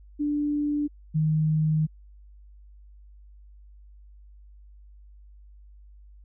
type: tone pair in turn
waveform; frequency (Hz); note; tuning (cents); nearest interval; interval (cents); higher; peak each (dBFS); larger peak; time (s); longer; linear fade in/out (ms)
sine; 293.7 / 155.58; D4 / D#3; 0 / 0; major seventh; 1100; first; -23 / -20; second; 0.19-0.88 / 1.14-1.87; second; 20
effects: added 50 Hz sine -47 dBFS peak until 6.24 s